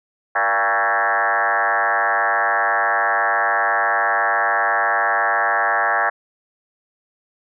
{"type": "tone with frequency modulation", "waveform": "sine", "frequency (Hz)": 1225, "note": "D#6", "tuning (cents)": -27, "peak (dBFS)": -15, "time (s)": [0.35, 6.1], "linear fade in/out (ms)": 10, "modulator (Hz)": 106, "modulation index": 5.6, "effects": []}